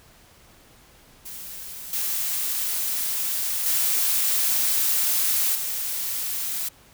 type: noise with level steps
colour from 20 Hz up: blue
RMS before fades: -37 / -26 / -22 / -28 dBFS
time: 1.25-6.69 s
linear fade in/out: 10 ms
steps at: 1.93 / 3.66 / 5.55 s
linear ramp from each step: 2 ms
effects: pink hiss -53 dBFS RMS until 6.93 s